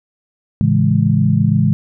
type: chord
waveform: sine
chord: A major seventh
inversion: none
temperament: equal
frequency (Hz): 110 / 138.59 / 164.81 / 207.7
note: A2 / C#3 / E3 / G#3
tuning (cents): 0 / 0 / 0 / 0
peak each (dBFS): -16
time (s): 0.61-1.73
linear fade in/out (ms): 0
effects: none